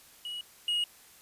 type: tone pair in turn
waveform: triangle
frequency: 2914 / 2882 Hz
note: F#7 / F#7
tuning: -27 / -46 cents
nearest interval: unison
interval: 19 cents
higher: first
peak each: -34 / -25 dBFS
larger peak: second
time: 0.25-0.41 / 0.68-0.84 s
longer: neither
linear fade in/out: 2 ms
effects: white hiss -56 dBFS RMS until 1.21 s + resampled to 32000 Hz